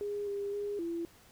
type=tone with pitch steps; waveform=sine; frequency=410.2 / 402.7 / 409.4 / 337.2 Hz; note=G#4 / G4 / G#4 / E4; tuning=-21 / +47 / -25 / +39 cents; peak=-33 dBFS; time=0.01-1.05 s; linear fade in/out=0 ms; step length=260 ms; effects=pink hiss -60 dBFS RMS until 1.31 s